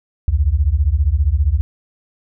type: beating tone pair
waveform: sine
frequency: 65.4 / 80.4 Hz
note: C2 / E2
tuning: 0 / -43 cents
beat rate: 15 Hz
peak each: -15 dBFS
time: 0.28-1.61 s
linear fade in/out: 0 ms
effects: none